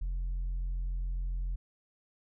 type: tone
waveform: sine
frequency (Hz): 43.65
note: F1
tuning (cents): 0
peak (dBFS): -28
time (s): 0.01-1.56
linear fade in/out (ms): 10
effects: tanh soft clip ceiling -30 dBFS

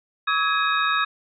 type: tone cluster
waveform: sine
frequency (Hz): 1129 / 1284 / 1662 / 2512 / 3757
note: C#6 / E6 / G#6 / D#7 / A#7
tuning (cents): +31 / -46 / +1 / +16 / +13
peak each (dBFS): -27 / -23 / -24 / -29 / -28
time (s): 0.27-1.05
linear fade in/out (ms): 10
effects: none

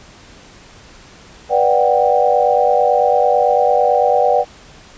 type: chord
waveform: sine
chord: G major seventh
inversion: first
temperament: just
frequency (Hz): 490 / 588 / 735 / 784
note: B4 / D5 / F#5 / G5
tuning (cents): -14 / +2 / -12 / 0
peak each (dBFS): -16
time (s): 1.49-4.45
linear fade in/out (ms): 50
effects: pink hiss -42 dBFS RMS until 4.97 s + resampled to 16000 Hz

